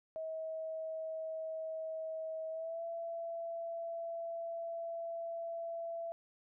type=tone with pitch glide; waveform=sine; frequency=640 to 670.3 Hz; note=D#5 to E5; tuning=+49 to +29 cents; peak=-38 dBFS; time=0.16-6.12 s; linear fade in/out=0 ms; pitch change=+80 cents; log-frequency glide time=2.5-2.83 s; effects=none